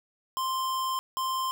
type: tone pair in turn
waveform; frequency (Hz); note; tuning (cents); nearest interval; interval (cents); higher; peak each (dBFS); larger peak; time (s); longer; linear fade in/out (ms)
square; 1046.5 / 1046.5; C6 / C6; 0 / 0; unison; 0; neither; -28; neither; 0.37-0.99 / 1.17-1.51; first; 0
effects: none